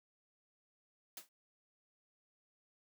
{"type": "noise with exponential decay", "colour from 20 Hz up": "white", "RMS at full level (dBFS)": -43, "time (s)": [1.17, 1.29], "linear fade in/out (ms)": 2, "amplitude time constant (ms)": 26, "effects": ["high-pass 200 Hz 12 dB/octave"]}